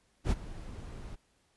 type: noise with ADSR envelope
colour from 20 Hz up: brown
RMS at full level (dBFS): -25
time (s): 0.24-1.16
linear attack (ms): 71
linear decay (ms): 33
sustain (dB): -18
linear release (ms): 19
effects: pink hiss -71 dBFS RMS until 1.56 s + resampled to 24000 Hz